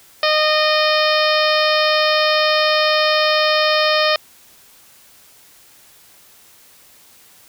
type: harmonic tone with a mistuned harmonic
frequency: 614 Hz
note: D#5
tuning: 23 cents flat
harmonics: 1 / 2 / 3 / 4 / 5 / 6 / 7 / 8 / 9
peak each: -17 / -20 / -22 / -23 / -24 / -25 / -25 / -26 / -27 dBFS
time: 0.23-4.16 s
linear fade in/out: 2 ms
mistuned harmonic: 9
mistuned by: -60 cents
effects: white hiss -48 dBFS RMS until 7.48 s